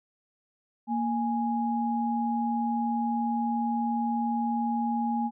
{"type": "tone pair together", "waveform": "sine", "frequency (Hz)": [232.9, 830], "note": ["A#3", "G#5"], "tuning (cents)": [-1, -1], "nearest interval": "octave + minor seventh", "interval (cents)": 2200, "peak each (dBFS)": [-27, -29], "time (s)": [0.87, 5.31], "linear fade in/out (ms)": 50, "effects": []}